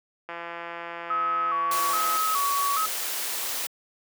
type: click train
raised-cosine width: 0.5 ms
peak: -20 dBFS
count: 320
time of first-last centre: 0.29-2.166 s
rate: 170 Hz
type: tone with vibrato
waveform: sine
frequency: 1200 Hz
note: D6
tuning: 37 cents sharp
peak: -23 dBFS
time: 1.1-2.86 s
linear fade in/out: 5 ms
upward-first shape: square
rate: 1.2 Hz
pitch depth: 110 cents each way
type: noise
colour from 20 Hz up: white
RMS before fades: -30 dBFS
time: 1.71-3.67 s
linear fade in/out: 5 ms
effects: high-pass 400 Hz 12 dB/octave